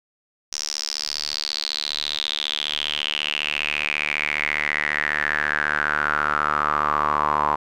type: tone with band-pass filter sweep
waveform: sawtooth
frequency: 74.7 Hz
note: D2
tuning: 30 cents sharp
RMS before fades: -24 dBFS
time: 0.52-7.56 s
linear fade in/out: 10 ms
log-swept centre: 5700 to 1000 Hz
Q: 6.9
effects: none